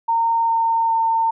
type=tone with pitch steps; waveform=sine; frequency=918 / 912.2 / 906.4 Hz; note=A#5 / A#5 / A#5; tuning=-27 / -38 / -49 cents; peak=-15 dBFS; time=0.08-1.31 s; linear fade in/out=10 ms; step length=410 ms; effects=none